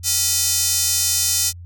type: tone with high-pass filter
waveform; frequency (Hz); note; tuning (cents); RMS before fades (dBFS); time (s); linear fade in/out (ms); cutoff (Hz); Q
square; 277.2; C#4; 0; -19; 0.03-1.53; 50; 6100; 1.6
effects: added 87 Hz sine -34 dBFS peak until 1.65 s